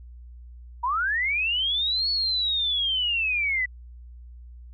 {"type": "linear two-way sweep", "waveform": "sine", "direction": "up then down", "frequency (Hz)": [925, 4429, 1951], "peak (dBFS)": -22, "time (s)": [0.83, 3.66], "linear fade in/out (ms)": 10, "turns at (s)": 2.1, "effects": ["added 60 Hz sine -41 dBFS peak until 4.73 s"]}